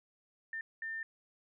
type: tone bursts at uneven times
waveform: sine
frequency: 1800 Hz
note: A6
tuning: 39 cents sharp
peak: -37 dBFS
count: 2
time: 0.53-0.61 / 0.82-1.03 s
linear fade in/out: 2 ms
effects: none